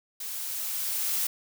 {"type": "noise with level ramp", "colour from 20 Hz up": "blue", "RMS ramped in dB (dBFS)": [-36, -27], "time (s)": [0.2, 1.27], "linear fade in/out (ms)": 5, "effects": []}